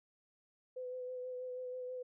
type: tone with vibrato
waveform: sine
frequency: 504 Hz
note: B4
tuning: 35 cents sharp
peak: -40 dBFS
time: 0.76-2.03 s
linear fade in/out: 10 ms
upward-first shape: sine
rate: 6.2 Hz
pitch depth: 20 cents each way
effects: none